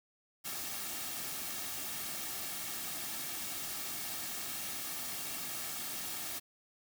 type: noise with comb filter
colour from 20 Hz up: white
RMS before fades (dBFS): -40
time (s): 0.44-6.4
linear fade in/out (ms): 20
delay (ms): 2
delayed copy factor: -0.5
effects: none